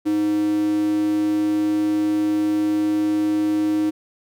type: tone with high-pass filter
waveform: square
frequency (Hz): 103.83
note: G#2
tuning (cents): 0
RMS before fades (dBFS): -20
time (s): 0.05-3.91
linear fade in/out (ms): 20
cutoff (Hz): 300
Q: 9.6
effects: none